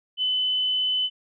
sine tone, 3019 Hz, F#7, 34 cents sharp, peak -21 dBFS, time 0.17-1.1 s, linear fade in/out 50 ms, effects none

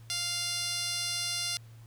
10% pulse tone with band-pass filter, 698.5 Hz, F5, in tune, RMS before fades -33 dBFS, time 0.1-1.57 s, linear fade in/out 0 ms, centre 6400 Hz, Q 2.8, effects added 114 Hz sine -48 dBFS peak until 1.86 s + pink hiss -62 dBFS RMS until 1.86 s

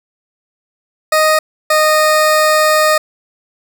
20% pulse tone pair in turn, 622.3 / 617.6 Hz, D#5 / D#5, 0 / -13 cents, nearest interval unison, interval 13 cents, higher first, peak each -4 dBFS, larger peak neither, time 1.12-1.39 / 1.7-2.98 s, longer second, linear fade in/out 5 ms, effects none

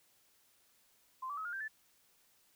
sine tone with pitch steps, 1040 / 1154 / 1280.4 / 1420.7 / 1576.3 / 1749.1 Hz, C6 / D6 / D#6 / F6 / G6 / A6, -11 / -31 / +49 / +29 / +9 / -11 cents, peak -38 dBFS, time 1.22-1.682 s, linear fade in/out 10 ms, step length 77 ms, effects white hiss -70 dBFS RMS until 2.55 s

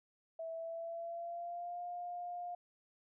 sine tone with pitch glide, 655 to 706.1 Hz, E5 to F5, -11 to +19 cents, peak -40 dBFS, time 0.39-2.55 s, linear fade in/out 5 ms, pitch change +130 cents, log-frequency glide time 0.51-1.82 s, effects none

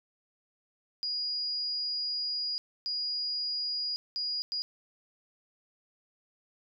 sine tone bursts at uneven times, 4882 Hz, D#8, 34 cents flat, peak -30 dBFS, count 4, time 1.03-2.58 / 2.86-3.96 / 4.16-4.42 / 4.52-4.62 s, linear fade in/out 0 ms, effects none

